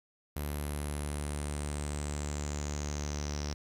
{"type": "tone with low-pass filter sweep", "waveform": "sawtooth", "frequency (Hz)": 73.42, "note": "D2", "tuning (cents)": 0, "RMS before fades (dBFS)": -36, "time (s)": [0.36, 3.54], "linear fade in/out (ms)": 5, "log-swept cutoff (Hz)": [12000, 5600], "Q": 8.7, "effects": ["10-bit"]}